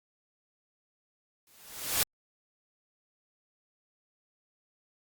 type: noise with exponential growth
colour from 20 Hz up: white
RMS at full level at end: -24 dBFS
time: 1.47-2.03 s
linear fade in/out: 1 ms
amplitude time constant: 120 ms
effects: Opus 48 kbps